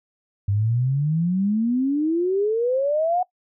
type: exponential sweep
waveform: sine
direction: up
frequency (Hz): 97.6 to 740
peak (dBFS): -18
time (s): 0.48-3.23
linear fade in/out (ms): 5
effects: noise-tail reverb RT60 0.1 s tail -21 dB re dry